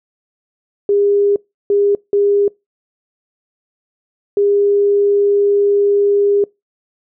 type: tone bursts at uneven times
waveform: sine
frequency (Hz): 405.1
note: G#4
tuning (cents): -43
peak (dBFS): -10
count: 4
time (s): 0.89-1.36 / 1.7-1.95 / 2.13-2.48 / 4.37-6.44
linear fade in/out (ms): 2
effects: noise-tail reverb RT60 0.2 s tail -24 dB re dry